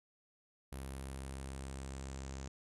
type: tone with low-pass filter sweep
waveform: sawtooth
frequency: 67 Hz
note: C2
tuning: 42 cents sharp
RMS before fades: -45 dBFS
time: 0.72-2.48 s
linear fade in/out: 5 ms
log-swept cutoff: 11000 to 7000 Hz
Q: 4.2
effects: none